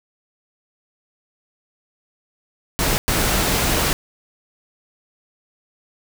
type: noise bursts at uneven times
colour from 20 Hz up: pink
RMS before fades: -19 dBFS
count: 2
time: 2.79-2.98 / 3.08-3.93 s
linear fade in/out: 0 ms
effects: none